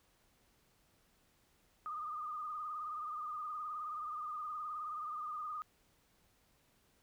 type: tone with vibrato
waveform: sine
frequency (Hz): 1223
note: D#6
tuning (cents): -30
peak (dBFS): -39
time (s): 1.86-5.62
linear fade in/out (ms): 0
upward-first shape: triangle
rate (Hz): 19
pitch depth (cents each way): 67
effects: pink hiss -72 dBFS RMS until 7.02 s